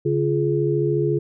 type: tone cluster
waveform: sine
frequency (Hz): 141.1 / 347.1 / 421.1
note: C#3 / F4 / G#4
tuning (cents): +31 / -11 / +24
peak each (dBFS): -22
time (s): 0.05-1.19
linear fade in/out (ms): 10
effects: none